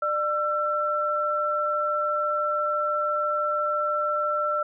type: tone pair together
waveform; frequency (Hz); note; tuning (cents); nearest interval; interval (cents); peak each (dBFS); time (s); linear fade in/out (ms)
sine; 598.2 / 1343; D5 / E6; +32 / +32; octave + major second; 1400; -27 / -24; 0.02-4.63; 5
effects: none